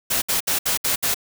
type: noise bursts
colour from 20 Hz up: white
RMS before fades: -21 dBFS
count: 6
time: 0.1-1.145 s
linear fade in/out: 10 ms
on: 120 ms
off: 65 ms
effects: none